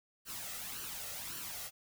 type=noise with flanger; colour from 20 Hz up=white; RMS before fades=-43 dBFS; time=0.25-1.71 s; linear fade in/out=50 ms; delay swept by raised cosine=0.68 to 1.56 ms; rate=1.8 Hz; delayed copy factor=+0.6; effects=none